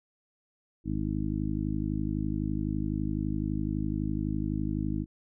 harmonic tone, 51.91 Hz, G#1, in tune, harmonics 1 / 2 / 3 / 4 / 5 / 6, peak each -35 / -35 / -35 / -35 / -35 / -35 dBFS, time 0.84-5.06 s, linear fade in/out 50 ms, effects none

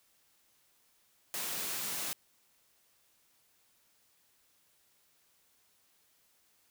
white high-pass noise, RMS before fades -37 dBFS, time 1.34-2.13 s, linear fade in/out 0 ms, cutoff 120 Hz, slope 96 dB/octave, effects white hiss -70 dBFS RMS until 6.7 s

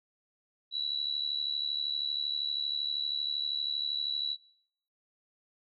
sine tone with amplitude modulation, 3927 Hz, B7, 11 cents flat, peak -27 dBFS, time 0.71-4.37 s, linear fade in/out 50 ms, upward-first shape sine, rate 72.7 Hz, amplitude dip 80%, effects noise-tail reverb RT60 0.7 s tail -24 dB re dry

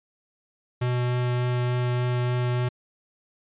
square tone with vibrato, 123.5 Hz, B2, in tune, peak -23 dBFS, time 0.81-2.69 s, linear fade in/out 10 ms, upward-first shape triangle, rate 3.4 Hz, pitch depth 8 cents each way, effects resampled to 8000 Hz

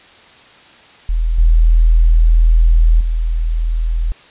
sine tone with level steps, 40.77 Hz, E1, 18 cents flat, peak -12 / -6 / -13 dBFS, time 1.09-4.12 s, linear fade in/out 0 ms, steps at 1.38 / 3 s, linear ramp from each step 10 ms, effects white hiss -43 dBFS RMS until 4.3 s + resampled to 8000 Hz

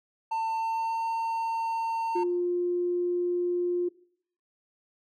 triangle tone with pitch glide, 897 to 908.5 Hz, A5 to A#5, +33 to -45 cents, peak -24 dBFS, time 0.31-2.24 s, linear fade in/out 10 ms, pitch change +22 cents, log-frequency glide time 0.53-1.05 s
sine tone, 353.2 Hz, F4, 20 cents sharp, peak -24 dBFS, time 2.15-3.89 s, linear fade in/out 10 ms
effects noise-tail reverb RT60 0.6 s tail -20 dB re dry + tanh soft clip ceiling -15 dBFS

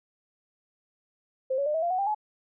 sine tone with pitch steps, 523.3 / 560.9 / 601.1 / 644.3 / 690.5 / 740.1 / 793.2 / 850.1 Hz, C5 / C#5 / D5 / E5 / F5 / F#5 / G5 / G#5, 0 / +20 / +40 / -40 / -20 / 0 / +20 / +40 cents, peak -24 dBFS, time 1.5-2.148 s, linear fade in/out 10 ms, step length 81 ms, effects none

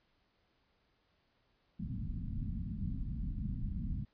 pink low-pass noise, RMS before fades -38 dBFS, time 1.79-4.05 s, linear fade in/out 10 ms, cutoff 240 Hz, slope 48 dB/octave, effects pink hiss -75 dBFS RMS until 4.13 s + resampled to 11025 Hz

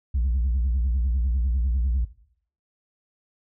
sine tone with vibrato, 62.2 Hz, B1, 13 cents sharp, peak -18 dBFS, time 0.14-2.05 s, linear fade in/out 10 ms, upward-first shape triangle, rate 10 Hz, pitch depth 270 cents each way, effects noise-tail reverb RT60 0.6 s tail -18 dB re dry + tanh soft clip ceiling -18 dBFS

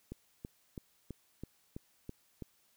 click train, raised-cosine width 3 ms, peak -29 dBFS, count 8, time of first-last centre 0.12-2.423 s, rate 3.04 Hz, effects white hiss -71 dBFS RMS until 2.76 s

